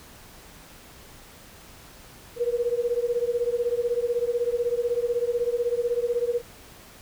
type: beating tone pair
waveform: sine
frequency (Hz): 472.4 / 488.4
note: A#4 / B4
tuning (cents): +23 / -19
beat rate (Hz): 16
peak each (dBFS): -25 / -26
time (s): 2.36-6.42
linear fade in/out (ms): 50
effects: pink hiss -48 dBFS RMS until 7.01 s